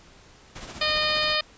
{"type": "noise with tremolo", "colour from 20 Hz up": "pink", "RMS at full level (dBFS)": -37, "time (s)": [0.55, 1.36], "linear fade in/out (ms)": 10, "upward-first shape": "triangle", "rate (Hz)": 15, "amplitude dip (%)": 55}
{"type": "harmonic tone", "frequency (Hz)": 612, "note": "D#5", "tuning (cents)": -29, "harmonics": [1, 2, 3, 4, 5, 6, 7, 8], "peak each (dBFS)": [-30, -30, -30, -30, -30, -30, -30, -30], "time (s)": [0.81, 1.41], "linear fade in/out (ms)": 5}
{"effects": ["pink hiss -52 dBFS RMS until 1.57 s", "resampled to 16000 Hz"]}